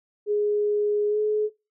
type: tone with pitch glide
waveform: sine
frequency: 416.1 to 425.1 Hz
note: G#4 to G#4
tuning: +3 to +40 cents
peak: -20 dBFS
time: 0.26-1.5 s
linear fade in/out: 50 ms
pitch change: +37 cents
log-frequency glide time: 1.09-1.19 s
effects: noise-tail reverb RT60 0.3 s tail -23 dB re dry